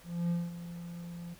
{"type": "tone with ADSR envelope", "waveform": "triangle", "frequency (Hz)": 171.9, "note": "F3", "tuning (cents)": -27, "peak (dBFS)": -25, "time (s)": [0.03, 1.35], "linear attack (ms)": 270, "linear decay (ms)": 210, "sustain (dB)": -13, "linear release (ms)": 17, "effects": ["pink hiss -57 dBFS RMS until 1.39 s"]}